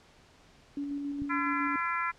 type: tone with tremolo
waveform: sine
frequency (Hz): 284.7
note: C#4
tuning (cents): +46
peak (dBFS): -31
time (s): 0.77-1.76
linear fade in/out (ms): 2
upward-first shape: square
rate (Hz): 7.2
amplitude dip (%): 25
type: click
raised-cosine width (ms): 5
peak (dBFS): -28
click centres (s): 1.22
type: harmonic tone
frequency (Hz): 339.2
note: E4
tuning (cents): +50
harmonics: 3 / 4 / 5 / 6 / 7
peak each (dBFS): -34 / -32 / -37 / -37 / -39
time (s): 1.29-2.12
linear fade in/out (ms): 20
effects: pink hiss -59 dBFS RMS until 2.18 s + low-pass 6000 Hz 12 dB/octave